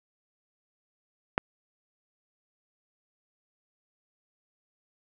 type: click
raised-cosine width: 0.5 ms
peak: -8 dBFS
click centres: 1.379 s
effects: none